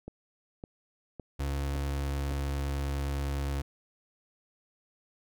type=click train; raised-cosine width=2 ms; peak=-27 dBFS; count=5; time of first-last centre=0.08-2.315 s; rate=1.79 Hz
type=tone; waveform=35% pulse; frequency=69.8 Hz; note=C#2; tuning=13 cents sharp; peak=-28 dBFS; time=1.39-3.62 s; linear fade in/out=10 ms
effects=none